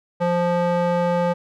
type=tone with band-pass filter; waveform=square; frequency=174.61 Hz; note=F3; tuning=in tune; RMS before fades=-20 dBFS; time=0.2-1.34 s; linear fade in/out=20 ms; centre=640 Hz; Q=1.3; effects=none

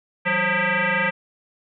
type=tone with frequency modulation; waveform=sine; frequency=191.2 Hz; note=G3; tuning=43 cents flat; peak=-18 dBFS; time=0.25-1.11 s; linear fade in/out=20 ms; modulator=358 Hz; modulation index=6.5; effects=none

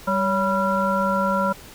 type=harmonic tone with a mistuned harmonic; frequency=196 Hz; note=G3; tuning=in tune; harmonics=1 / 3 / 5 / 7; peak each=-24 / -24 / -24 / -24 dBFS; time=0.07-1.53 s; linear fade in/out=10 ms; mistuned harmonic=3; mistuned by=-81 cents; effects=pink hiss -43 dBFS RMS until 1.74 s

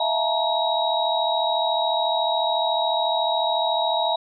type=tone cluster; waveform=sine; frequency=649 / 689 / 867 / 941 / 3817 Hz; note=E5 / F5 / A5 / A#5 / A#7; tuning=-27 / -24 / -26 / +16 / +40 cents; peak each=-26 dBFS; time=0-4.16 s; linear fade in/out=5 ms; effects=none

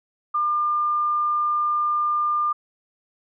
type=tone; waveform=sine; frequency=1200 Hz; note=D6; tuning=37 cents sharp; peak=-19 dBFS; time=0.34-2.53 s; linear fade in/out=10 ms; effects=none

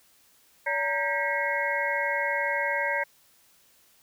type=tone cluster; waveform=sine; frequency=571 / 927 / 1598 / 1930 / 2167 Hz; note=D5 / A#5 / G6 / B6 / C#7; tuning=-49 / -10 / +33 / -40 / -40 cents; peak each=-31 dBFS; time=0.66-3.04 s; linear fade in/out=10 ms; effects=white hiss -61 dBFS RMS until 4.02 s

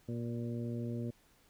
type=harmonic tone with a mistuned harmonic; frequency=118.5 Hz; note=A#2; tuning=29 cents sharp; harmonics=1 / 2 / 3 / 4 / 5; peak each=-38 / -39 / -45 / -48 / -51 dBFS; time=0.08-1.11 s; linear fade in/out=10 ms; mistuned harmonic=5; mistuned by=-18 cents; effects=pink hiss -67 dBFS RMS until 1.49 s

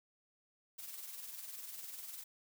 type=noise with tremolo; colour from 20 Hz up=blue; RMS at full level=-45 dBFS; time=0.78-2.24 s; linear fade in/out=10 ms; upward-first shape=triangle; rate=20 Hz; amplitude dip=60%; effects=none

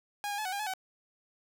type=tone with pitch steps; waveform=sawtooth; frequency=820 / 813 / 858 / 746 / 805 / 852 / 755 Hz; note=G#5 / G#5 / A5 / F#5 / G5 / G#5 / F#5; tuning=-22 / -37 / -44 / +14 / +46 / +44 / +35 cents; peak=-29 dBFS; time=0.24-0.737 s; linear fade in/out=0 ms; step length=71 ms; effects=none

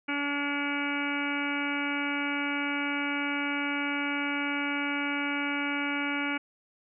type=harmonic tone with a mistuned harmonic; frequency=285.6 Hz; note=D4; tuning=48 cents flat; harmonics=1 / 2 / 3 / 4 / 5 / 6 / 7 / 8 / 9 / 10; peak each=-32 / -43 / -39 / -42 / -35 / -42 / -42 / -33 / -43 / -41 dBFS; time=0.08-6.38 s; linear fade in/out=10 ms; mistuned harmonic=7; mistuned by=+31 cents; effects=none

